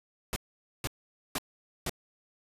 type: noise bursts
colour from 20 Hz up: pink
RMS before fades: -32 dBFS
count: 4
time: 0.33-1.894 s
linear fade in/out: 0 ms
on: 31 ms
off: 480 ms
effects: resampled to 32000 Hz